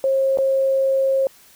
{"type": "tone with dropouts", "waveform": "sine", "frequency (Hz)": 537, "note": "C5", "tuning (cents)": 45, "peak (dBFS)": -15, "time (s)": [0.04, 1.27], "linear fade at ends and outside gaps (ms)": 1, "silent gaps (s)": [0.374, 0.386], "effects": ["white hiss -50 dBFS RMS until 1.55 s"]}